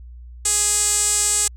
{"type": "tone with band-pass filter", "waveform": "sawtooth", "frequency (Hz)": 415.3, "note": "G#4", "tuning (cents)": 0, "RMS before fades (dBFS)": -19, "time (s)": [0.45, 1.48], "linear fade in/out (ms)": 5, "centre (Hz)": 7900, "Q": 5.6, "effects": ["added 60 Hz sine -36 dBFS peak until 1.56 s"]}